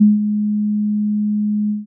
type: tone with ADSR envelope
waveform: sine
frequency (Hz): 209.6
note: G#3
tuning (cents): +16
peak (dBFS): -5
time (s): 0-1.86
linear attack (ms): 17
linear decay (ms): 170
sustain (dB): -10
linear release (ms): 160
effects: none